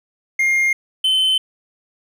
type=tone pair in turn; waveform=triangle; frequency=2123 / 3063 Hz; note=C7 / G7; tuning=+25 / -41 cents; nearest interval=tritone; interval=634 cents; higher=second; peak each=-12 dBFS; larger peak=neither; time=0.39-0.73 / 1.04-1.38 s; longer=neither; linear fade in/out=5 ms; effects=none